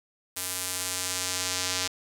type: tone with band-pass filter sweep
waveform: square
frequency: 91.7 Hz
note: F#2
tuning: 15 cents flat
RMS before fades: -31 dBFS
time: 0.36-1.88 s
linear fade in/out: 10 ms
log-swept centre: 11000 to 5600 Hz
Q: 1.1
effects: none